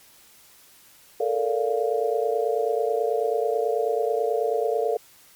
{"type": "chord", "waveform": "sine", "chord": "Bb major seventh", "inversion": "third", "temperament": "just", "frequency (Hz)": [437, 466.2, 582.7, 699.2], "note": ["A4", "Bb4", "D5", "F5"], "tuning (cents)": [-12, 0, -14, 2], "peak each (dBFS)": [-25, -25, -29, -28], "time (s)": [1.2, 4.97], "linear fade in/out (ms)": 5, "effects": ["white hiss -53 dBFS RMS until 5.35 s", "MP3 96 kbps"]}